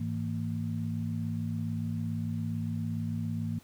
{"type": "tone cluster", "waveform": "sine", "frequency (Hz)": [104.2, 161.8, 228.8], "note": ["G#2", "E3", "A#3"], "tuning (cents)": [6, -32, -32], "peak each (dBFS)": [-34, -35, -35], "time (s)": [0, 3.59], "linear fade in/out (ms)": 5, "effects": ["pink hiss -59 dBFS RMS until 3.63 s"]}